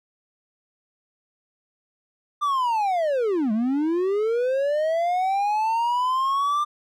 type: linear two-way sweep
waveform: triangle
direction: down then up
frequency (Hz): 1197 to 207.7 to 1197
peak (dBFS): -18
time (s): 2.41-6.65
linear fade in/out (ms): 20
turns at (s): 3.52
effects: none